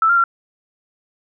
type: tone with pitch steps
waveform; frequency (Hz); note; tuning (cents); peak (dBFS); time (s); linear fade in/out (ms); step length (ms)
sine; 1319 / 1390 / 1370; E6 / F6 / F6; +1 / -9 / -34; -11; 0.02-0.239; 2; 73
effects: none